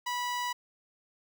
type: tone with notch filter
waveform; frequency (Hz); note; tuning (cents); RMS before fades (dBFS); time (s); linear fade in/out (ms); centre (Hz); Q
sawtooth; 980; B5; -14; -33; 0.06-0.53; 10; 11000; 1.5
effects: none